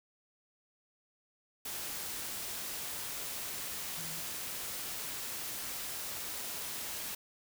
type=tone in noise; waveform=sine; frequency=163.4 Hz; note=E3; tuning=15 cents flat; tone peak=-49 dBFS; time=3.97-4.2 s; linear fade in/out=5 ms; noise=white; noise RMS=-40 dBFS; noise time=1.65-7.15 s; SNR=-12 dB; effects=none